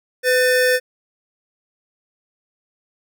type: tone pair together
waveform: square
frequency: 503 / 1792.5 Hz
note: B4 / A6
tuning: +32 / +32 cents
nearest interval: octave + minor seventh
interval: 2200 cents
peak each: -16 / -19 dBFS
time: 0.23-0.8 s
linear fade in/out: 50 ms
effects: none